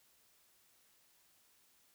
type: silence
effects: white hiss -70 dBFS RMS until 1.94 s